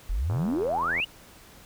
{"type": "exponential sweep", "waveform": "sine", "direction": "up", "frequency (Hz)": [36.71, 3013], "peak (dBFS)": -24, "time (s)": [0.09, 1.05], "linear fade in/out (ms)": 10}
{"type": "click train", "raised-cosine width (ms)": 1, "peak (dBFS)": -23, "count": 60, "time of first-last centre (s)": [0.3, 1], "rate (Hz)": 84.3}
{"effects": ["pink hiss -51 dBFS RMS until 1.65 s"]}